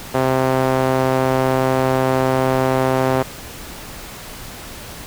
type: tone with band-pass filter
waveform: sawtooth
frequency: 130.81 Hz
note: C3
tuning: in tune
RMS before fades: -17 dBFS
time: 0.14-3.23 s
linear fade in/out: 10 ms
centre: 670 Hz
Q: 0.96
effects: pink hiss -34 dBFS RMS until 5.06 s